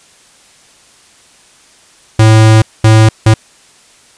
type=tone bursts at uneven times; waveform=square; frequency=110 Hz; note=A2; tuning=in tune; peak=-3 dBFS; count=3; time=2.19-2.62 / 2.84-3.09 / 3.26-3.34 s; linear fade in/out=5 ms; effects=white hiss -44 dBFS RMS until 4.17 s + resampled to 22050 Hz